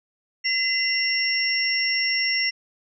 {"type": "tone cluster", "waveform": "sine", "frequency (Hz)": [2036, 2767, 5480], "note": ["C7", "F7", "F8"], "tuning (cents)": [-48, -17, -34], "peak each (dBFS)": [-24, -29, -23], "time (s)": [0.44, 2.51], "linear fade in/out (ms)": 20, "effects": []}